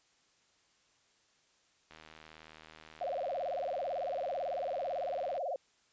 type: click train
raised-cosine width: 0.3 ms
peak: -36 dBFS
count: 274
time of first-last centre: 1.91-5.379 s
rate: 78.7 Hz
type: tone with vibrato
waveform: sine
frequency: 622.3 Hz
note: D#5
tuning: in tune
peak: -33 dBFS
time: 3.01-5.56 s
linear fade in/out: 2 ms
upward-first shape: sine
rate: 18 Hz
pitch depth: 290 cents each way
effects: white hiss -70 dBFS RMS until 5.92 s + resampled to 16000 Hz